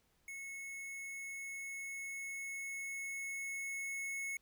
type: tone with level ramp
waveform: square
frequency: 2192 Hz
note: C#7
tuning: 20 cents flat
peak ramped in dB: -45 to -39 dBFS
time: 0.28-4.37 s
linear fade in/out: 2 ms
effects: pink hiss -75 dBFS RMS until 4.41 s